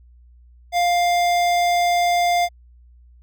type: tone with notch filter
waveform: square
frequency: 701 Hz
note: F5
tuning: 6 cents sharp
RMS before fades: -18 dBFS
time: 0.72-2.49 s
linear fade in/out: 50 ms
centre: 11000 Hz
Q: 1
effects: added 60 Hz sine -46 dBFS peak until 3.22 s